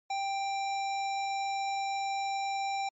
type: tone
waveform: square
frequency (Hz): 787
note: G5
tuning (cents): +7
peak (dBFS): -31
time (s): 0.1-2.89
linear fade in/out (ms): 5
effects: MP3 32 kbps